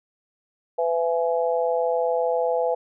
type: harmonic tone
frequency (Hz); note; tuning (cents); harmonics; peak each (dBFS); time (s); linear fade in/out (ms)
167.5; E3; +28; 3 / 4 / 5; -22 / -25 / -28; 0.78-2.75; 10
effects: none